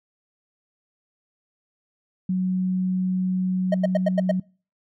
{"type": "tone", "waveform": "sine", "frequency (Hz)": 185, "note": "F#3", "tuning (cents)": 0, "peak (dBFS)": -20, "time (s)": [2.29, 4.4], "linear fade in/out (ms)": 5}
{"type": "tone bursts", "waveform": "triangle", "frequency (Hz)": 622.3, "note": "D#5", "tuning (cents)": 0, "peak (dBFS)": -15, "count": 6, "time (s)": [3.72, 4.314], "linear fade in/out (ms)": 5, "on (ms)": 24, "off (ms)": 90}
{"effects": ["noise-tail reverb RT60 0.4 s tail -26 dB re dry"]}